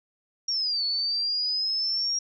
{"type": "exponential two-way sweep", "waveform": "sine", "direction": "down then up", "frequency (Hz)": [5640, 4409, 5640], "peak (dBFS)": -24, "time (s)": [0.48, 2.19], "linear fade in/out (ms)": 5, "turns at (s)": 0.84, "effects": []}